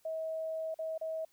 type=tone with dropouts; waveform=sine; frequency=641 Hz; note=E5; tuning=49 cents flat; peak=-34 dBFS; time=0.05-1.25 s; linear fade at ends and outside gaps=5 ms; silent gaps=0.744-0.789 / 0.979-1.012 s; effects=white hiss -70 dBFS RMS until 1.32 s